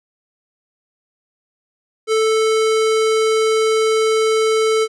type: tone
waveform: square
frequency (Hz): 440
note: A4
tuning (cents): 0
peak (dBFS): -14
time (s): 2.07-4.88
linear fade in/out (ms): 50
effects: resampled to 22050 Hz